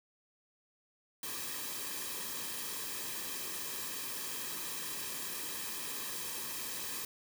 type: noise with comb filter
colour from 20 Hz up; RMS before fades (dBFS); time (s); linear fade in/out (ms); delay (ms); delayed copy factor
white; -40; 1.23-7.05; 2; 1.4; -0.65
effects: none